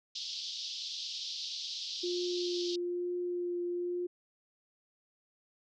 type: band-pass noise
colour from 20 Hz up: white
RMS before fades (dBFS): -40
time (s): 0.15-2.76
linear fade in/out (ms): 5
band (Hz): 3200 to 5300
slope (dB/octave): 48
type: tone with vibrato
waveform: sine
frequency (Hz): 352.7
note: F4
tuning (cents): +17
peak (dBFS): -32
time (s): 2.03-4.07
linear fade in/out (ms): 10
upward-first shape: triangle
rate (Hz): 1.1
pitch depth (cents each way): 13
effects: none